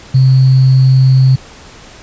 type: tone with sample-and-hold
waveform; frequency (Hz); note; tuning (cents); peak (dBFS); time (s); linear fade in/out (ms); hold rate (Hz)
sine; 131.3; C3; +6; -4; 0.14-1.36; 10; 4410
effects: pink hiss -36 dBFS RMS until 2.02 s + resampled to 16000 Hz